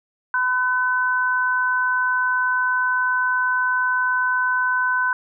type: tone pair together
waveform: sine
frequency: 1009.1 / 1512 Hz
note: B5 / F#6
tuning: +37 / +37 cents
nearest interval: perfect fifth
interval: 700 cents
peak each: -22 / -19 dBFS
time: 0.34-5.13 s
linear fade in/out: 2 ms
effects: none